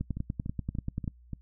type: two click trains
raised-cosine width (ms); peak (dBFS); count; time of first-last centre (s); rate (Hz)
5; -19 / -23; 12 / 5; 0.01-1.078 / 0.17-1.333; 10.3 / 3.44
effects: noise-tail reverb RT60 0.1 s tail -24 dB re dry + added 60 Hz sine -53 dBFS peak until 1.41 s